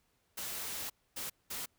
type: noise bursts at uneven times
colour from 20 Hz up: white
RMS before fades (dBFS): -40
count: 3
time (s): 0.37-0.9 / 1.16-1.3 / 1.5-1.66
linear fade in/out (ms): 10
effects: pink hiss -75 dBFS RMS until 1.78 s